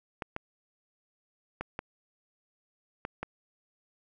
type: clicks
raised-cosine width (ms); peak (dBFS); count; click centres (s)
0.5; -19; 6; 0.222 / 0.364 / 1.61 / 1.791 / 3.051 / 3.23
effects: none